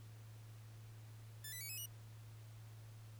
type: tone with pitch steps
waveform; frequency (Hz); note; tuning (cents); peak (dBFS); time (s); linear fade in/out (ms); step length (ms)
5% pulse; 1753 / 1990.5 / 2260 / 2567 / 2914; A6 / B6 / C#7 / E7 / F#7; -7 / +13 / +33 / -47 / -27; -37; 1.44-1.86; 5; 84
effects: added 110 Hz sine -53 dBFS peak until 3.19 s + pink hiss -66 dBFS RMS until 3.19 s